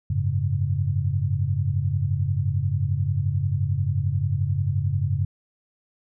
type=chord; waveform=sine; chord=F# suspended second; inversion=none; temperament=equal; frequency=92.5 / 103.83 / 138.59 Hz; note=F#2 / G#2 / C#3; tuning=0 / 0 / 0 cents; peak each=-25 dBFS; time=0.1-5.25 s; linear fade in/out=5 ms; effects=none